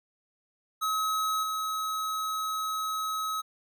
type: tone with level steps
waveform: square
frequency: 1280 Hz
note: D#6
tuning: 49 cents sharp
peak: -27 / -30 dBFS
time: 0.81-3.42 s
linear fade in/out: 20 ms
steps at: 1.43 s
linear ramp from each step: 2 ms
effects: none